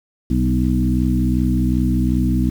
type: harmonic tone with a mistuned harmonic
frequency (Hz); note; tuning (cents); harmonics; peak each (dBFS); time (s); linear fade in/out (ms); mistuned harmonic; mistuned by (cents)
62.6; B1; +24; 1 / 2 / 3 / 4 / 5; -19 / -22 / -21 / -20 / -24; 0.3-2.5; 5; 4; -19
effects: 7-bit